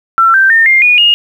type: tone with pitch steps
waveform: sine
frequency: 1346 / 1564.1 / 1817.6 / 2112 / 2454 / 2852 Hz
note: E6 / G6 / A#6 / C7 / D#7 / F7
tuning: +36 / -4 / -44 / +16 / -25 / +36 cents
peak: -4 dBFS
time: 0.18-1.14 s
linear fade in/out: 0 ms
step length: 160 ms
effects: 7-bit